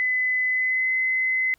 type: tone with pitch glide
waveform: sine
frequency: 2014 to 2041 Hz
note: B6 to C7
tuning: +33 to -44 cents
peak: -20 dBFS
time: 0-1.54 s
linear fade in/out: 0 ms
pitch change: +23 cents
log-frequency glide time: 0.48-0.92 s
effects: pink hiss -65 dBFS RMS until 1.58 s